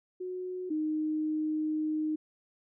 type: tone pair in turn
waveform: sine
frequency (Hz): 366.4 / 309.1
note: F#4 / D#4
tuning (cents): -17 / -11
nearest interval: minor third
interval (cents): 294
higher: first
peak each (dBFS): -34 / -28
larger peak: second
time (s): 0.2-0.7 / 0.7-2.16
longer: second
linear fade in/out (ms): 10
effects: none